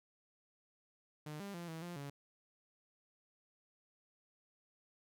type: tone with pitch steps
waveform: sawtooth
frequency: 151.3 / 199.8 / 172.1 / 162 / 174.6 / 141.4 Hz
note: D#3 / G3 / F3 / E3 / F3 / C#3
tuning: -48 / +33 / -25 / -30 / 0 / +35 cents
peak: -40 dBFS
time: 1.26-2.1 s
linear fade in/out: 5 ms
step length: 140 ms
effects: none